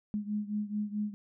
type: beating tone pair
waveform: sine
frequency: 207.7 / 212.3 Hz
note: G#3 / G#3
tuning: 0 / +38 cents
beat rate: 4.6 Hz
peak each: -33 / -36 dBFS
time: 0.14-1.14 s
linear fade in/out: 0 ms
effects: none